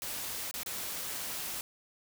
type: noise with dropouts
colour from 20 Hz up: white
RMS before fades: -38 dBFS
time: 0.02-1.61 s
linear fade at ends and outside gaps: 1 ms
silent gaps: 0.512-0.54 / 0.633-0.661 s
effects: none